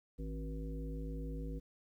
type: harmonic tone with a mistuned harmonic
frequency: 53.3 Hz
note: G#1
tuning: 46 cents sharp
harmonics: 1 / 3 / 5 / 7 / 9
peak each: -40 / -46 / -47 / -55 / -51 dBFS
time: 0.18-1.6 s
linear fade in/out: 20 ms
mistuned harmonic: 5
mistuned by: +15 cents
effects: 12-bit